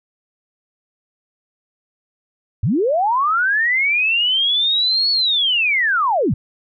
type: linear two-way sweep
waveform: sine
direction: up then down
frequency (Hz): 77.78 to 4435 to 77.78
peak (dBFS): -14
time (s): 2.63-6.34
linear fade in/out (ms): 5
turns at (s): 5.11
effects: none